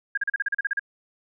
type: tone bursts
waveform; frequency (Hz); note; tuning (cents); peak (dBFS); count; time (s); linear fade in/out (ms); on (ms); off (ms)
sine; 1624; G#6; -39; -21; 11; 0.15-0.795; 5; 25; 37
effects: none